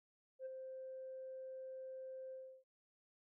sine tone with ADSR envelope, 523 Hz, C5, 1 cent flat, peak -40 dBFS, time 0.39-2.64 s, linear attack 67 ms, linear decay 18 ms, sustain -6 dB, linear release 320 ms, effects noise-tail reverb RT60 0.1 s tail -23 dB re dry + tanh soft clip ceiling -41 dBFS

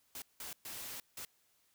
white noise bursts at uneven times, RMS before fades -45 dBFS, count 4, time 0.15-0.22 / 0.4-0.53 / 0.65-1 / 1.17-1.25 s, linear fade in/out 2 ms, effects white hiss -73 dBFS RMS until 1.74 s

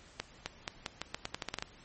accelerating click train, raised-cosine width 0.2 ms, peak -17 dBFS, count 13, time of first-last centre 0.2-1.624 s, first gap 260 ms, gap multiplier 0.84, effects pink hiss -57 dBFS RMS until 1.84 s + MP3 32 kbps

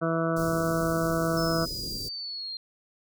harmonic tone, 164.3 Hz, E3, 5 cents flat, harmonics 1 / 2 / 3 / 4 / 6 / 7 / 8 / 9, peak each -29 / -30 / -32 / -30 / -44 / -36 / -34 / -37 dBFS, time 0.01-1.66 s, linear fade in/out 20 ms
pink band-stop noise, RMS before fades -38 dBFS, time 0.36-2.09 s, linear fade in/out 10 ms, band 500 to 4600 Hz, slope 48 dB/octave
sine linear sweep, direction down, 5274 to 4175 Hz, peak -33 dBFS, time 1.37-2.57 s, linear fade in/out 2 ms
effects none

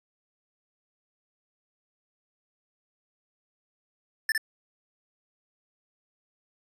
square tone with echo, 1765 Hz, A6, 5 cents sharp, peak -23 dBFS, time 4.29-4.32 s, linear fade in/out 2 ms, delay 58 ms, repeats 1, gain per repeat -2 dB, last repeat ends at 4.378 s, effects resampled to 32000 Hz

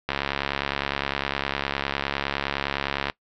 click train, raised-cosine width 0.3 ms, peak -8 dBFS, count 211, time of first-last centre 0.09-3.099 s, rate 69.8 Hz, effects noise-tail reverb RT60 0.1 s tail -21 dB re dry + low-pass 5000 Hz 12 dB/octave

